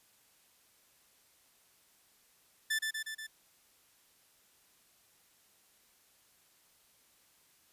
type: tone with echo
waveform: sawtooth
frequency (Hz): 1760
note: A6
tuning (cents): 0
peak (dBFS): -26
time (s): 2.7-2.79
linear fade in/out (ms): 10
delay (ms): 120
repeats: 4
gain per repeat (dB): -3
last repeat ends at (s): 3.27
effects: white hiss -67 dBFS RMS until 7.72 s + resampled to 32000 Hz